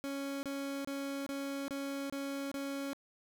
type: tone bursts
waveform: 30% pulse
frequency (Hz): 277.2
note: C#4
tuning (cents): 0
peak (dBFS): -34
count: 7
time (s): 0.04-2.932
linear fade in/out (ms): 0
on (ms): 390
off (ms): 27
effects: none